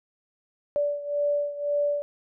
sine beating tone pair, 580 / 581.9 Hz, D5 / D5, -22 / -16 cents, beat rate 1.9 Hz, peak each -25 / -29 dBFS, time 0.76-2.02 s, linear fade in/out 0 ms, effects none

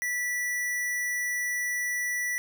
square tone, 1960 Hz, B6, 14 cents flat, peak -28 dBFS, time 0.02-2.38 s, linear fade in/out 0 ms, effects none

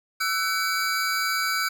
square tone cluster, 1324 / 1501 / 2273 / 4795 Hz, E6 / F#6 / C#7 / D8, +7 / +24 / +43 / +35 cents, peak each -29 / -28 / -31 / -31 dBFS, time 0.2-1.69 s, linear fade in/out 10 ms, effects none

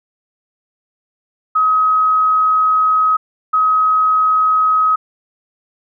sine tone pair in turn, 1269 / 1269 Hz, D#6 / D#6, +34 / +34 cents, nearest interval unison, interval 0 cents, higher neither, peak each -10 dBFS, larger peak neither, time 1.55-3.17 / 3.53-4.96 s, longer first, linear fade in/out 10 ms, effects none

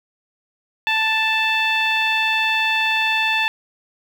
15% pulse tone with low-pass filter, 881 Hz, A5, 2 cents sharp, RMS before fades -19 dBFS, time 0.87-3.48 s, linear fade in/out 0 ms, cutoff 3100 Hz, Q 2.4, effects 7-bit

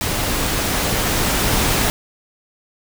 pink noise with level ramp, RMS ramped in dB -21 to -17 dBFS, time 0.01-1.9 s, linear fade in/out 0 ms, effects none

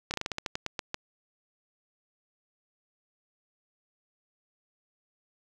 slowing click train, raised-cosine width 0.2 ms, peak -14 dBFS, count 12, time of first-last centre 0.11-0.944 s, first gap 29 ms, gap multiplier 1.18, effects none

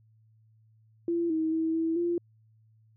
sine tone with pitch steps, 339.8 / 318.5 / 322.9 / 326.2 / 345 Hz, F4 / D#4 / E4 / E4 / F4, -47 / +41 / -36 / -18 / -21 cents, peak -25 dBFS, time 1.08-2.18 s, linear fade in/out 2 ms, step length 220 ms, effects added 110 Hz sine -59 dBFS peak until 2.96 s

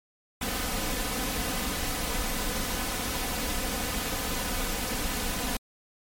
pink noise with comb filter, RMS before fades -30 dBFS, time 0.41-5.57 s, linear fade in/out 5 ms, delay 4 ms, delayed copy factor +0.6, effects MP3 64 kbps

